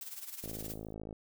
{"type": "noise with tremolo", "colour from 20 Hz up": "blue", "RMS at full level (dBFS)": -42, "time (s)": [0.01, 0.74], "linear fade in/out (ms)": 2, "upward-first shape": "sine", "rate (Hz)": 19, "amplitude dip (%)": 70}
{"type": "click train", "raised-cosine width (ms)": 2, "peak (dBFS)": -30, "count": 38, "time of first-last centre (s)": [0.44, 1.128], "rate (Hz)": 53.8}
{"type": "noise with exponential decay", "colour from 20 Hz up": "violet", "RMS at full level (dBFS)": -47, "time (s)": [0.7, 0.94], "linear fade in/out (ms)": 2, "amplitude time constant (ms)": 51}
{"effects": []}